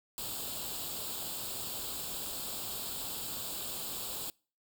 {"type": "noise with comb filter", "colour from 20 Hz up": "white", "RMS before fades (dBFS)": -39, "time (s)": [0.18, 4.3], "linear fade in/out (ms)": 0, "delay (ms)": 0.25, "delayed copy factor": 0.75, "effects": ["noise-tail reverb RT60 0.4 s tail -26 dB re dry"]}